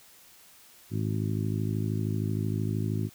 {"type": "harmonic tone", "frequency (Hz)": 53, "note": "G#1", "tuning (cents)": 36, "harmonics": [2, 3, 4, 5, 6, 7], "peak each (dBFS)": [-29, -33, -35, -37, -39, -40], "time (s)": [0.9, 3.1], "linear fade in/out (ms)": 50, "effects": ["white hiss -55 dBFS RMS until 3.14 s"]}